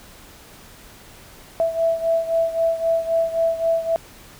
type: beating tone pair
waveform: sine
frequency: 659.3 / 663.1 Hz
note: E5 / E5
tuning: 0 / +10 cents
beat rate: 3.8 Hz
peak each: -19 / -23 dBFS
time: 1.6-3.96 s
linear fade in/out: 0 ms
effects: pink hiss -45 dBFS RMS until 4.39 s